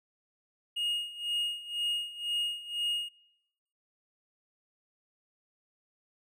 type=tone with tremolo; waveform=triangle; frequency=2862 Hz; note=F7; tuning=42 cents sharp; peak=-26 dBFS; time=0.76-3.09 s; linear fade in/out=10 ms; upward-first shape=sine; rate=2 Hz; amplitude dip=85%; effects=noise-tail reverb RT60 1.0 s tail -26 dB re dry